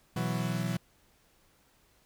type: chord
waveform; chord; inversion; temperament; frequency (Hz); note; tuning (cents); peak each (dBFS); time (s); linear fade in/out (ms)
40% pulse; B suspended fourth; none; equal; 123.47 / 164.81 / 185; B2 / E3 / F#3; 0 / 0 / 0; -33; 0.16-0.77; 5
effects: pink hiss -66 dBFS RMS until 2.05 s

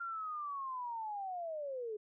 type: linear sweep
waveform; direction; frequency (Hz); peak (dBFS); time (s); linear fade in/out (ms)
sine; down; 1395 to 412.3; -38; 0-1.97; 10
effects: none

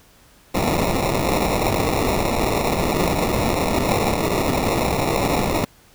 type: noise with sample-and-hold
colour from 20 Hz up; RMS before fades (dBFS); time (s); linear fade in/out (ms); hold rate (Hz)
white; -20; 0.54-5.65; 10; 1575
effects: pink hiss -52 dBFS RMS until 5.94 s

